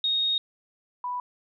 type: tone pair in turn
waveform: sine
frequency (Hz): 3729 / 987.7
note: A#7 / B5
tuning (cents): 0 / 0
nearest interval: octave + major seventh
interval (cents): 2300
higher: first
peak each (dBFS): -22 / -28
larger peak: first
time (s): 0.04-0.38 / 1.04-1.2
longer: first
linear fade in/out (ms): 2
effects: none